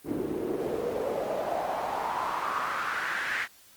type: noise with band-pass filter sweep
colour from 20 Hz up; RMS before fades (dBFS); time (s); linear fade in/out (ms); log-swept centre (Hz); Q
pink; -31; 0.04-3.48; 50; 300 to 1900; 3.9
effects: white hiss -56 dBFS RMS until 3.76 s + Opus 32 kbps